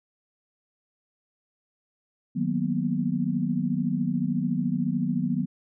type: chord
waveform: sine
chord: B major seventh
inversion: first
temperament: equal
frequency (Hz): 155.56 / 185 / 233.1 / 246.9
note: D#3 / F#3 / A#3 / B3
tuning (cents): 0 / 0 / 0 / 0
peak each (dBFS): -30 / -28 / -30 / -28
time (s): 2.35-5.46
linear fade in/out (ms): 20
effects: none